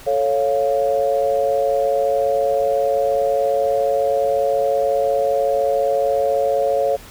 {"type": "chord", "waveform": "sine", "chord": "A augmented", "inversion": "none", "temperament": "equal", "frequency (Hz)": [440, 554.4, 698.5], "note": ["A4", "C#5", "E#5"], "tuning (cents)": [0, 0, 0], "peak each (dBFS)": [-22, -17, -22], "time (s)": [0.06, 6.97], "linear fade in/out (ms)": 20, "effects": ["pink hiss -41 dBFS RMS until 7.1 s"]}